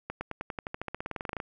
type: accelerating click train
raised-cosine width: 0.5 ms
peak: -19 dBFS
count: 21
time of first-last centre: 0.1-1.401 s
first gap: 110 ms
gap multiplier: 0.94
effects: none